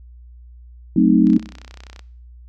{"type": "chord", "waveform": "sine", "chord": "F# diminished seventh", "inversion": "none", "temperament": "equal", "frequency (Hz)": [185, 220, 261.6, 311.1], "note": ["F#3", "A3", "C4", "Eb4"], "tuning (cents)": [0, 0, 0, 0], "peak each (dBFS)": -16, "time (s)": [0.96, 1.38], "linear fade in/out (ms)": 5}
{"type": "click train", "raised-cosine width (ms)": 0.2, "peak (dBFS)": -22, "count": 24, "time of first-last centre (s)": [1.27, 1.993], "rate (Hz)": 31.8}
{"effects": ["noise-tail reverb RT60 0.6 s tail -21 dB re dry", "added 60 Hz sine -39 dBFS peak until 2.48 s"]}